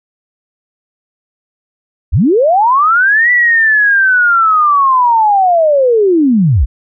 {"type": "linear two-way sweep", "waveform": "sine", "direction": "up then down", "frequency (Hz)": [45.38, 1975.5, 45.38], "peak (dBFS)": -6, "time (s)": [2.12, 6.66], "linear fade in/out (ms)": 20, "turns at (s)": 3.31, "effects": []}